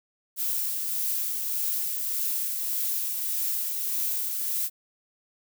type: noise with tremolo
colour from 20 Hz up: violet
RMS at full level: -27 dBFS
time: 0.36-4.7 s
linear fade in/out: 50 ms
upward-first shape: triangle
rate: 1.7 Hz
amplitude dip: 35%
effects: none